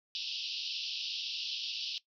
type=band-pass noise; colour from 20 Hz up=pink; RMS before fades=-38 dBFS; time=0.15-1.98 s; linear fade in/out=0 ms; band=2700 to 5400 Hz; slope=96 dB/octave; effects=noise-tail reverb RT60 0.1 s tail -17 dB re dry